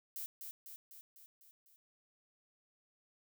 violet noise with echo, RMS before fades -43 dBFS, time 0.16-0.26 s, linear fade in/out 0 ms, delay 250 ms, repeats 6, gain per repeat -4 dB, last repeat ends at 1.76 s, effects none

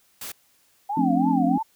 white noise, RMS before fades -35 dBFS, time 0.21-0.32 s, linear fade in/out 5 ms
sine tone with vibrato, 784 Hz, G5, in tune, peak -24 dBFS, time 0.89-1.63 s, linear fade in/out 10 ms, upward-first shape triangle, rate 3.1 Hz, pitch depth 250 cents each way
sine chord, D minor seventh, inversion first, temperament just, 176.2 / 220.2 / 264.3 / 293.7 Hz, F3 / A3 / C4 / D4, +16 / +2 / +18 / 0 cents, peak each -26 / -26 / -21 / -26 dBFS, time 0.97-1.58 s, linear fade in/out 5 ms
effects white hiss -62 dBFS RMS until 1.75 s

